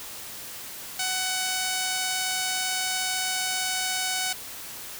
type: tone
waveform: 5% pulse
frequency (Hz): 747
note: F#5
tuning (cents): +16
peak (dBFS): -14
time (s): 0.99-4.33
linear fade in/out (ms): 5
effects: white hiss -39 dBFS RMS until 4.99 s